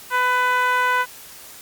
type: tone with band-pass filter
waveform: 10% pulse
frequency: 499.5 Hz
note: B4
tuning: 20 cents sharp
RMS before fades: -19 dBFS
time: 0.1-1.06 s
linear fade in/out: 50 ms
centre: 1200 Hz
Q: 2.3
effects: white hiss -41 dBFS RMS until 1.61 s + Opus 48 kbps